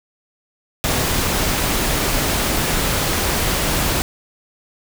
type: noise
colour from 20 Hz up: pink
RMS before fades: -19 dBFS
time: 0.84-4.02 s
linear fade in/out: 0 ms
effects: none